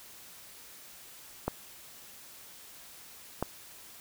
clicks, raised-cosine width 1 ms, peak -15 dBFS, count 2, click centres 1.48 / 3.426 s, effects white hiss -51 dBFS RMS until 4 s

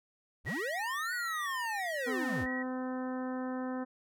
square linear two-way sweep, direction up then down, 42.73 to 1500 to 42.73 Hz, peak -36 dBFS, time 0.44-2.47 s, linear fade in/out 50 ms, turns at 1.13 s
sine tone with vibrato, 1864.7 Hz, A#6, in tune, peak -36 dBFS, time 0.46-2.63 s, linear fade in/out 10 ms, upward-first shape square, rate 1.5 Hz, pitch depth 42 cents each way
harmonic tone, 256.1 Hz, C4, 37 cents flat, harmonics 1 / 2 / 3 / 4 / 5 / 6 / 7, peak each -35 / -41 / -45 / -47 / -49 / -51 / -52 dBFS, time 2.06-3.85 s, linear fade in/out 20 ms
effects none

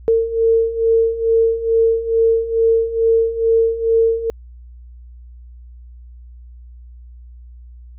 sine beating tone pair, 452.8 / 455.1 Hz, A4 / A#4, +50 / -42 cents, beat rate 2.3 Hz, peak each -18 / -14 dBFS, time 0.08-4.3 s, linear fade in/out 0 ms, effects added 60 Hz sine -36 dBFS peak until 7.98 s

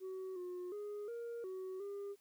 sine tone with pitch steps, 376.7 / 359.4 / 414.2 / 469 / 375.4 / 402 Hz, F#4 / F4 / G#4 / A#4 / F#4 / G4, +31 / +50 / -5 / +11 / +25 / +44 cents, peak -39 dBFS, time 0-2.16 s, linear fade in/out 50 ms, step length 360 ms, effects tanh soft clip ceiling -41 dBFS + white hiss -73 dBFS RMS until 2.2 s

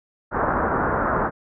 white low-pass noise, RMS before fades -22 dBFS, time 0.31-1.31 s, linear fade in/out 50 ms, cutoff 1500 Hz, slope 48 dB/octave, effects none

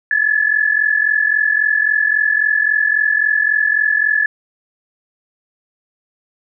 sine tone pair together, 1696 / 1739.7 Hz, G#6 / A6, +36 / -20 cents, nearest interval unison, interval 44 cents, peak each -15 dBFS, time 0.11-4.26 s, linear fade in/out 2 ms, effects none

